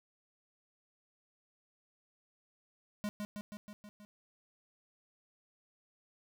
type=tone with echo; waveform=square; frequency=207.7 Hz; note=G#3; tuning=in tune; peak=-35 dBFS; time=3.04-3.09 s; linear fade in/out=0 ms; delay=160 ms; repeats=6; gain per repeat=-3 dB; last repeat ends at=4.05 s; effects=none